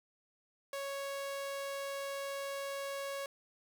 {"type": "tone", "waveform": "sawtooth", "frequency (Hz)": 554.4, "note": "C#5", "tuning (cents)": 0, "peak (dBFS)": -34, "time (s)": [0.73, 3.26], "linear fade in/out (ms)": 2, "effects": []}